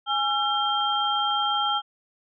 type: tone cluster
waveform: sine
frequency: 828 / 1354 / 3180 Hz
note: G#5 / E6 / G7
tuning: -5 / +46 / +24 cents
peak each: -26 dBFS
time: 0.06-1.82 s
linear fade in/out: 50 ms
effects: none